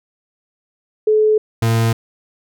sine / 40% pulse tone pair in turn, 430 / 113.89 Hz, A4 / A#2, -40 / -40 cents, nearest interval octave + major seventh, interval 2300 cents, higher first, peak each -10 / -12 dBFS, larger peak first, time 1.07-1.38 / 1.62-1.93 s, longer neither, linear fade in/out 5 ms, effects none

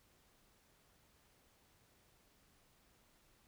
silence, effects pink hiss -71 dBFS RMS until 3.47 s

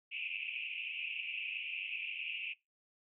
pink band-pass noise, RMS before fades -41 dBFS, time 0.11-2.54 s, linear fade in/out 20 ms, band 2400 to 2800 Hz, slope 96 dB/octave, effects noise-tail reverb RT60 0.2 s tail -21 dB re dry

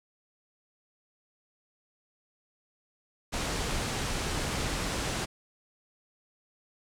pink low-pass noise, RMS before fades -32 dBFS, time 3.32-5.26 s, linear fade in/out 20 ms, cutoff 9200 Hz, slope 24 dB/octave, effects none

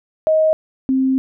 sine tone pair in turn, 629 / 263.5 Hz, D#5 / C4, +19 / +12 cents, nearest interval octave + minor third, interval 1507 cents, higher first, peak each -11 / -13 dBFS, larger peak first, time 0.27-0.53 / 0.89-1.18 s, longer second, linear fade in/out 0 ms, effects none

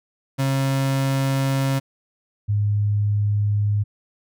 35% pulse / sine tone pair in turn, 135.4 / 103.47 Hz, C#3 / G#2, -40 / -6 cents, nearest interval perfect fourth, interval 466 cents, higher first, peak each -17 dBFS, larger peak neither, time 0.38-1.8 / 2.48-3.84 s, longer first, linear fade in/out 20 ms, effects none

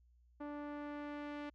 sawtooth tone with low-pass filter sweep, 292.6 Hz, D4, 6 cents flat, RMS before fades -45 dBFS, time 0.4-1.5 s, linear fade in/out 10 ms, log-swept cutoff 1200 to 2700 Hz, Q 0.97, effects added 60 Hz sine -65 dBFS peak until 1.54 s

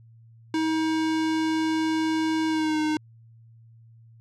square tone with pitch glide, 317.9 to 307.8 Hz, D#4 to D#4, +37 to -19 cents, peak -23 dBFS, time 0.54-2.97 s, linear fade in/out 2 ms, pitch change -56 cents, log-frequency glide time 2.48-2.8 s, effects added 114 Hz sine -49 dBFS peak until 4.2 s + low-pass 6000 Hz 12 dB/octave

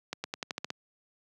accelerating click train, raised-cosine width 0.2 ms, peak -16 dBFS, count 8, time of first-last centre 0.13-0.704 s, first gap 110 ms, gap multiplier 0.9, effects high-pass 150 Hz 12 dB/octave

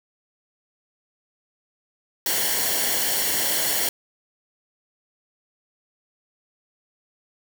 white noise with comb filter, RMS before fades -23 dBFS, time 2.26-3.89 s, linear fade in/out 2 ms, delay 0.8 ms, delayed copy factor -0.6, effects none

